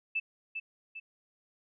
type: tone with echo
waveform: sine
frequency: 2635 Hz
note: E7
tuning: 1 cent flat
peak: -28 dBFS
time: 0.15-0.2 s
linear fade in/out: 10 ms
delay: 400 ms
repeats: 2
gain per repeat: -6 dB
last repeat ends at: 1 s
effects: none